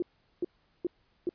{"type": "tone bursts", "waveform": "sine", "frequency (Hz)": 350, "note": "F4", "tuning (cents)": 4, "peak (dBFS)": -26, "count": 4, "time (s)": [0, 1.292], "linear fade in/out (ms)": 2, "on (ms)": 23, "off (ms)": 400, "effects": ["pink hiss -70 dBFS RMS until 1.34 s", "resampled to 11025 Hz"]}